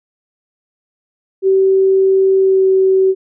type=tone with pitch glide; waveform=sine; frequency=383.9 to 380.6 Hz; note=G4 to F#4; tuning=-36 to +49 cents; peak=-8 dBFS; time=1.42-3.15 s; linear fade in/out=50 ms; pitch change=-15 cents; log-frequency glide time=2.38-2.67 s; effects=none